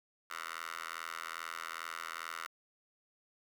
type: tone with high-pass filter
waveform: 10% pulse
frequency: 82.41 Hz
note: E2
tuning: in tune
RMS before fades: -43 dBFS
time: 0.3-2.47 s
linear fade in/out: 5 ms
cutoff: 1400 Hz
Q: 2.9
effects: 11-bit